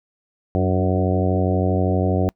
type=harmonic tone with a mistuned harmonic; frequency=92.5 Hz; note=F#2; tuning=in tune; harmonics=1 / 2 / 3 / 4 / 5 / 6 / 7 / 8; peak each=-20 / -23 / -25 / -26 / -27 / -28 / -28 / -29 dBFS; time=0.55-2.29 s; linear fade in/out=0 ms; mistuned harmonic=3; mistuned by=+34 cents; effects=noise-tail reverb RT60 0.1 s tail -26 dB re dry